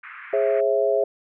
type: band-pass noise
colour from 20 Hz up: pink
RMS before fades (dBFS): -40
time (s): 0.03-0.61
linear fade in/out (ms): 10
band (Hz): 1200 to 2300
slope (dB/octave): 48
type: chord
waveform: sine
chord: C# minor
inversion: second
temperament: equal with one note detuned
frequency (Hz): 415.3 / 541.4 / 659.3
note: G#4 / C#5 / E5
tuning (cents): 0 / -41 / 0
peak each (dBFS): -22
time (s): 0.33-1.04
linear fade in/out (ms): 5
effects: none